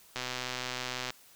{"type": "click train", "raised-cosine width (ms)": 0.2, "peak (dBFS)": -17, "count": 120, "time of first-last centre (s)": [0.16, 1.104], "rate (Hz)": 126, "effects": ["white hiss -58 dBFS RMS until 1.35 s"]}